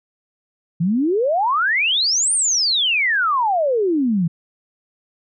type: exponential two-way sweep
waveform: sine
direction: up then down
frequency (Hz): 158 to 9320 to 158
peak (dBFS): -15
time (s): 0.8-4.28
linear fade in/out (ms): 10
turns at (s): 2.33
effects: none